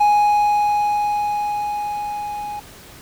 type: tone with level ramp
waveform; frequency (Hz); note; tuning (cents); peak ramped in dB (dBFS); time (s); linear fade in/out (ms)
triangle; 830.6; G#5; 0; -9 to -24; 0-2.6; 10
effects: pink hiss -42 dBFS RMS until 3.01 s